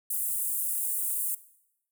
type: high-pass noise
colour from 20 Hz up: pink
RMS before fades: -30 dBFS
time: 0.1-1.35 s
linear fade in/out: 5 ms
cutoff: 8600 Hz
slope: 48 dB/octave
effects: noise-tail reverb RT60 0.8 s tail -18 dB re dry